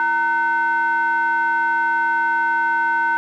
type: ring-modulated tone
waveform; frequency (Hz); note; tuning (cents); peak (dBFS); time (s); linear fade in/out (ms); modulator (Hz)
triangle; 293.6; D4; 0; -11; 0-3.17; 0; 1220
effects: none